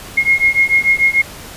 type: beating tone pair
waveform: sine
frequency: 2148 / 2154.8 Hz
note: C7 / C#7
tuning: +45 / -50 cents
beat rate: 6.8 Hz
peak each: -13 dBFS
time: 0.17-1.22 s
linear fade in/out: 10 ms
effects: pink hiss -33 dBFS RMS until 1.56 s + resampled to 32000 Hz